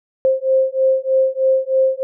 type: beating tone pair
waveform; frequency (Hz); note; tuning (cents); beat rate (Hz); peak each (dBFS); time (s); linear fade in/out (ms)
sine; 526 / 529.2; C5 / C5; +9 / +20; 3.2; -16; 0.25-2.03; 0
effects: none